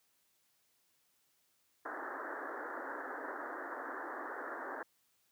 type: band-pass noise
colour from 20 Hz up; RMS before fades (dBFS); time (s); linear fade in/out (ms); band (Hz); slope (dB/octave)
white; -43; 1.85-4.83; 5; 260 to 1800; 96
effects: white hiss -75 dBFS RMS until 5.31 s + high-pass 60 Hz 12 dB/octave